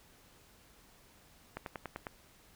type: slowing click train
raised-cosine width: 0.5 ms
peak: -24 dBFS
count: 6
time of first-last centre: 1.57-2.068 s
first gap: 92 ms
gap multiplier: 1.04
effects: pink hiss -62 dBFS RMS until 2.55 s